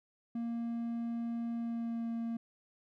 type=tone with pitch glide; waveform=triangle; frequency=233.1 to 230.6 Hz; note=A#3 to A#3; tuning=0 to -19 cents; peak=-32 dBFS; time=0.35-2.37 s; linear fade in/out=5 ms; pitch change=-19 cents; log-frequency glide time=1.54-2.08 s; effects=none